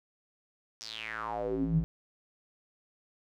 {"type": "tone with band-pass filter sweep", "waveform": "square", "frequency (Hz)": 55.4, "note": "A1", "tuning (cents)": 13, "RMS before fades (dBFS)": -33, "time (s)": [0.81, 1.84], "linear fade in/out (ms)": 0, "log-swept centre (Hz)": [5700, 120], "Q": 6.4, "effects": []}